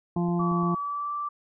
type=harmonic tone; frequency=173.5 Hz; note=F3; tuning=11 cents flat; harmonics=1 / 2 / 4 / 5 / 6; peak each=-24 / -30 / -36 / -38 / -40 dBFS; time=0.16-0.75 s; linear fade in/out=5 ms
type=click train; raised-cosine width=3 ms; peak=-31 dBFS; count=6; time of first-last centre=0.17-0.747 s; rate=8.67 Hz
type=tone with pitch glide; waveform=sine; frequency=1143 to 1169 Hz; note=D6 to D6; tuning=-47 to -8 cents; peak=-28 dBFS; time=0.39-1.29 s; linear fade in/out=10 ms; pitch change=+39 cents; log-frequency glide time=0.75-1.13 s
effects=none